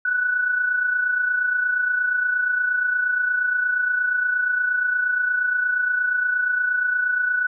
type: tone pair together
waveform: sine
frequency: 1480 / 1508.5 Hz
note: F#6 / F#6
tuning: 0 / +33 cents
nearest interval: unison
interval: 33 cents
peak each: -19 / -28 dBFS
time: 0.05-7.47 s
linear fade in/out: 5 ms
effects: none